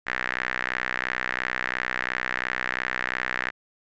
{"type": "tone with band-pass filter", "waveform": "sawtooth", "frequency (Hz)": 62.9, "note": "B1", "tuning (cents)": 32, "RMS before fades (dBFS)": -29, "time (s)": [0.06, 3.51], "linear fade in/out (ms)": 20, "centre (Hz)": 1800, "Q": 4.3, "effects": ["resampled to 16000 Hz"]}